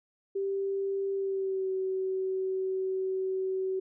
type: tone with pitch glide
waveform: sine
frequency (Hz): 392 to 378.4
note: G4 to F#4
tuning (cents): 0 to +39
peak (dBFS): -28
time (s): 0.35-3.8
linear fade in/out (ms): 10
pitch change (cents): -61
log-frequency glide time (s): 1.14-1.71
effects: none